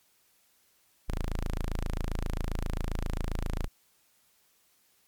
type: tone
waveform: sawtooth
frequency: 27.5 Hz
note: A0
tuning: in tune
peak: -25 dBFS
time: 1.08-3.68 s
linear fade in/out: 10 ms
effects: white hiss -67 dBFS RMS until 5.07 s + MP3 96 kbps